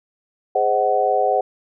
sine chord, Ab dominant seventh, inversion none, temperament just, 415.3 / 519.1 / 623 / 747.5 Hz, Ab4 / C5 / Eb5 / Gb5, 0 / -14 / +2 / +17 cents, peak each -23 / -21 / -23 / -18 dBFS, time 0.55-1.41 s, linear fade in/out 5 ms, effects none

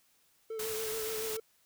triangle tone with vibrato, 440 Hz, A4, in tune, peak -34 dBFS, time 0.5-1.4 s, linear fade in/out 5 ms, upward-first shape sine, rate 7 Hz, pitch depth 32 cents each way
white noise, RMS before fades -39 dBFS, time 0.59-1.37 s, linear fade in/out 5 ms
effects white hiss -69 dBFS RMS until 1.65 s

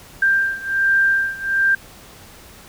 sine beating tone pair, 1583 / 1584.3 Hz, G6 / G6, +17 / +18 cents, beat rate 1.3 Hz, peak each -17 / -19 dBFS, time 0.22-1.75 s, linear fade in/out 5 ms, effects pink hiss -43 dBFS RMS until 2.68 s

